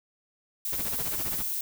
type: noise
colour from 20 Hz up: violet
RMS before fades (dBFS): -31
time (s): 0.65-1.61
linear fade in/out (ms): 2
type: noise with tremolo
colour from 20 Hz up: pink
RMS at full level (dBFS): -36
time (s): 0.72-1.43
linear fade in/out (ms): 10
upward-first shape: sine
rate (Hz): 15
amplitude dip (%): 80
effects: none